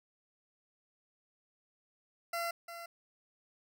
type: tone with echo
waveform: 20% pulse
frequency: 681 Hz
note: F5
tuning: 44 cents flat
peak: -29 dBFS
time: 2.33-2.51 s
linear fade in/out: 5 ms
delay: 350 ms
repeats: 1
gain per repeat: -10 dB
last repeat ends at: 2.86 s
effects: none